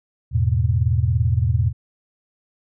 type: chord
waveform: sine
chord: E major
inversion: none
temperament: equal with one note detuned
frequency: 82.41 / 105.76 / 123.47 Hz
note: E2 / G#2 / B2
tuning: 0 / +32 / 0 cents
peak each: -20 dBFS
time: 0.31-1.73 s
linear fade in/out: 50 ms
effects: none